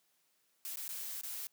blue noise with dropouts, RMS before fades -42 dBFS, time 0.65-1.47 s, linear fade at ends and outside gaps 0 ms, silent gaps 0.758-0.771 / 0.879-0.89 / 1.212-1.234 s, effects white hiss -75 dBFS RMS until 1.52 s + high-pass 150 Hz 12 dB/octave

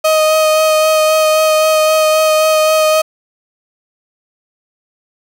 35% pulse tone with vibrato, 625 Hz, D#5, 8 cents sharp, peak -7 dBFS, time 0.04-3.02 s, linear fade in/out 10 ms, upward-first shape sine, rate 3.8 Hz, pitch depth 13 cents each way, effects 7-bit

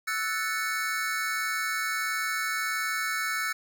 square chord, F# minor seventh, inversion third, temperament equal, 1318.5 / 1480 / 1760 / 2217 Hz, E6 / F#6 / A6 / C#7, 0 / 0 / 0 / 0 cents, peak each -34 dBFS, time 0.07-3.53 s, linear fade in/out 10 ms, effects none

